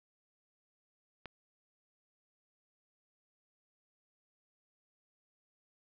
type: click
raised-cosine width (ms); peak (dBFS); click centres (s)
0.3; -27; 1.257
effects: low-pass 4000 Hz 12 dB/octave